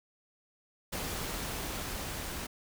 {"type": "noise with level ramp", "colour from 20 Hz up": "pink", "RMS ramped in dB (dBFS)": [-36, -39], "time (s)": [0.92, 2.47], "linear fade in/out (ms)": 10, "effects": []}